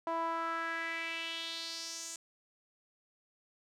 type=tone with band-pass filter sweep; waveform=sawtooth; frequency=330.3 Hz; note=E4; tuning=4 cents sharp; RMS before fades=-38 dBFS; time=0.07-2.16 s; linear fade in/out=2 ms; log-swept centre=850 to 7300 Hz; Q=3.5; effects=none